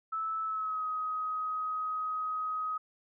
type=tone with pitch glide; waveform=sine; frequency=1309 to 1260.8 Hz; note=E6 to D#6; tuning=-13 to +23 cents; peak=-31 dBFS; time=0.12-2.78 s; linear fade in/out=10 ms; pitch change=-64 cents; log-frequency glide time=0.44-0.85 s; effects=none